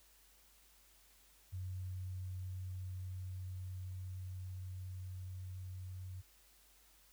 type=tone with level ramp; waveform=sine; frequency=92.5 Hz; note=F#2; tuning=in tune; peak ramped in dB=-40 to -44 dBFS; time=1.52-6.22 s; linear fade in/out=20 ms; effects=added 50 Hz sine -70 dBFS peak until 7.12 s + white hiss -67 dBFS RMS until 7.12 s